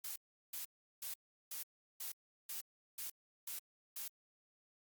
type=noise bursts; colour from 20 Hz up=blue; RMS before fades=-44 dBFS; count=9; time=0.04-4.08 s; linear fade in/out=5 ms; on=120 ms; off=370 ms; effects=Opus 48 kbps